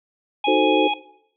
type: harmonic tone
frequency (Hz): 830.6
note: G#5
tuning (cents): 0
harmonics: 1 / 3 / 4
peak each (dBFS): -21 / -26 / -27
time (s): 0.44-0.94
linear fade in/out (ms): 5
type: chord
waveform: sine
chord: D# diminished seventh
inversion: none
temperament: equal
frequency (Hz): 311.1 / 370 / 440 / 523.3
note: D#4 / F#4 / A4 / C5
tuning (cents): 0 / 0 / 0 / 0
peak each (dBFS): -21 / -21 / -22 / -22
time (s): 0.47-0.88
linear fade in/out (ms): 10
effects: noise-tail reverb RT60 0.7 s tail -18 dB re dry